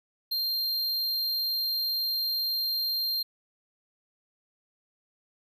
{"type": "tone", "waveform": "square", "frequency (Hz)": 4186, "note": "C8", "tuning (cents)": 0, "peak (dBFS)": -27, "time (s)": [0.31, 3.23], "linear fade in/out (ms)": 10, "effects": []}